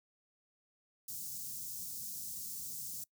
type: band-stop noise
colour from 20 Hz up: white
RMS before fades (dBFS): -43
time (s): 1.08-3.04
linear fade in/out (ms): 5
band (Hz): 210 to 5500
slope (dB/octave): 24
effects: noise-tail reverb RT60 0.1 s tail -22 dB re dry + high-pass 100 Hz 12 dB/octave